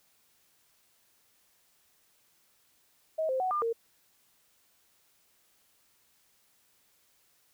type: tone with pitch steps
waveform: sine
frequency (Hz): 635 / 522 / 744 / 1202 / 459.8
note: D#5 / C5 / F#5 / D6 / A#4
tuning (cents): +35 / -4 / +9 / +40 / -24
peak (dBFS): -27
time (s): 3.18-3.73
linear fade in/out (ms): 10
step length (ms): 110
effects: white hiss -68 dBFS RMS until 7.53 s